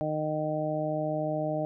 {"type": "harmonic tone", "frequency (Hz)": 153.8, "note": "D#3", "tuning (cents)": -20, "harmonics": [1, 2, 3, 4, 5], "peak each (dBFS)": [-34, -34, -40, -30, -37], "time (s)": [0.01, 1.65], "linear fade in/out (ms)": 0, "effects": []}